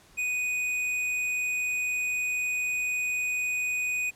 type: tone with tanh clipping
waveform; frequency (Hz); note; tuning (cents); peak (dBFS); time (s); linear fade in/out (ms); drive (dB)
sine; 2486; D#7; -2; -28; 0.17-4.11; 20; 12
effects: pink hiss -57 dBFS RMS until 4.15 s + low-pass 12000 Hz 12 dB/octave